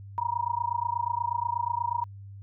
sine tone with amplitude modulation, 952 Hz, A#5, 36 cents sharp, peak -22 dBFS, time 0.18-2.04 s, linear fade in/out 0 ms, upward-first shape sine, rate 28.3 Hz, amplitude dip 100%, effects added 99 Hz sine -41 dBFS peak until 2.42 s

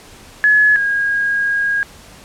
sine tone pair in turn, 1700 / 1634.2 Hz, G#6 / G#6, +40 / -28 cents, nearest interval minor second, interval 68 cents, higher first, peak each -8 / -14 dBFS, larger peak first, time 0.44-0.76 / 0.76-1.83 s, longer second, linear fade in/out 0 ms, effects pink hiss -41 dBFS RMS until 2.24 s + low-pass 11000 Hz 12 dB/octave

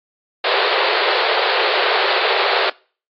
pink band-pass noise, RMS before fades -18 dBFS, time 0.44-2.7 s, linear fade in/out 5 ms, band 380 to 4600 Hz, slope 96 dB/octave, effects noise-tail reverb RT60 0.4 s tail -24 dB re dry + AAC 32 kbps

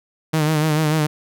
sawtooth tone with vibrato, 154.5 Hz, D#3, 12 cents flat, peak -12 dBFS, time 0.33-1.07 s, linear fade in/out 10 ms, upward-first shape sine, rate 6.8 Hz, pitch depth 51 cents each way, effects none

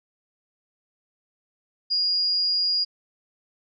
sine tone, 4858 Hz, D#8, 42 cents flat, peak -20 dBFS, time 1.9-2.85 s, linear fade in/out 20 ms, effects none

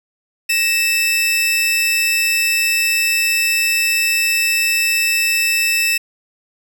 sawtooth tone pair together, 1881.4 / 2637 Hz, A#6 / E7, +15 / 0 cents, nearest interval tritone, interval 585 cents, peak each -22 / -11 dBFS, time 0.49-5.98 s, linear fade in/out 10 ms, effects none

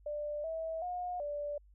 sine tone with pitch steps, 592 / 648 / 718 / 584 Hz, D5 / E5 / F5 / D5, +14 / -30 / +48 / -10 cents, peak -35 dBFS, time 0.06-1.58 s, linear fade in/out 5 ms, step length 380 ms, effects added 50 Hz sine -58 dBFS peak until 1.74 s

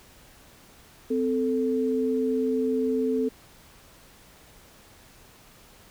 sine tone pair together, 257.4 / 441.1 Hz, C4 / A4, -28 / +4 cents, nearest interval major sixth, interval 932 cents, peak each -25 dBFS, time 1.1-3.29 s, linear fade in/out 10 ms, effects pink hiss -53 dBFS RMS until 5.9 s

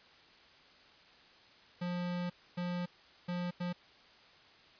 square tone bursts at uneven times, 176.9 Hz, F3, 23 cents sharp, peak -35 dBFS, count 4, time 1.81-2.3 / 2.57-2.86 / 3.28-3.51 / 3.6-3.73 s, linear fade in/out 10 ms, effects white hiss -60 dBFS RMS until 4.79 s + resampled to 11025 Hz

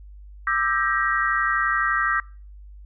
sine chord, E half-diminished seventh, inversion third, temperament just, 1186.7 / 1318.5 / 1582.2 / 1898.7 Hz, D6 / E6 / G6 / Bb6, +18 / 0 / +16 / +31 cents, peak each -25 dBFS, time 0.47-2.2 s, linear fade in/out 2 ms, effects noise-tail reverb RT60 0.4 s tail -25 dB re dry + added 50 Hz sine -40 dBFS peak until 2.85 s

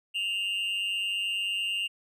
triangle tone with amplitude modulation, 2794 Hz, F7, in tune, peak -23 dBFS, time 0.14-1.88 s, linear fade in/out 20 ms, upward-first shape sine, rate 197 Hz, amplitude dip 65%, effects resampled to 32000 Hz

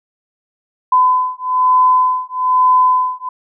sine beating tone pair, 1012 / 1013.1 Hz, B5 / B5, +42 / +44 cents, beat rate 1.1 Hz, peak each -13 dBFS, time 0.92-3.29 s, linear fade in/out 5 ms, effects none

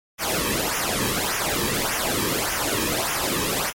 pink noise with flanger, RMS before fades -24 dBFS, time 0.18-3.73 s, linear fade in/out 50 ms, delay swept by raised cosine 0.23 to 1.43 ms, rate 1.7 Hz, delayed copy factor -0.75, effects MP3 64 kbps

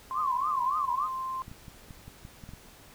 sine tone, 1046.5 Hz, C6, in tune, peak -31 dBFS, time 0.11-1.42 s, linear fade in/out 0 ms
sine tone with vibrato, 1094 Hz, C#6, 23 cents flat, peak -27 dBFS, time 0.13-1.09 s, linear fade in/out 50 ms, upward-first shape triangle, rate 3.5 Hz, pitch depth 250 cents each way
clicks, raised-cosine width 5 ms, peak -32 dBFS, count 9, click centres 1.481 / 1.515 / 1.682 / 1.908 / 2.08 / 2.251 / 2.438 / 2.491 / 2.536 s
effects pink hiss -53 dBFS RMS until 2.94 s

